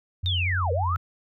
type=tone with vibrato; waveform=sine; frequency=89.8 Hz; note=F2; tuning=49 cents sharp; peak=-24 dBFS; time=0.23-0.97 s; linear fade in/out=10 ms; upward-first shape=sine; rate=3.9 Hz; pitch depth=31 cents each way
type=linear two-way sweep; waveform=sine; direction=down then up; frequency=3724 to 446.8 to 1346 Hz; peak=-25 dBFS; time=0.26-0.96 s; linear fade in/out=0 ms; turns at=0.72 s
effects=none